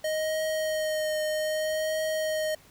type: tone with vibrato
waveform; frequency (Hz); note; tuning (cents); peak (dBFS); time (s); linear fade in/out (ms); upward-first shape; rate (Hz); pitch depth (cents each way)
square; 622.3; D#5; 0; -27; 0.04-2.55; 5; triangle; 0.63; 20
effects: pink hiss -56 dBFS RMS until 2.7 s